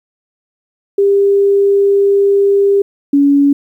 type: tone pair in turn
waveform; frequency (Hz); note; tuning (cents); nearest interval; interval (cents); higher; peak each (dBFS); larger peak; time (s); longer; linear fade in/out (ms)
sine; 398.8 / 282.6; G4 / C#4; +30 / +34; tritone; 596; first; -7 / -6; second; 0.98-2.82 / 3.13-3.53; first; 5
effects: 8-bit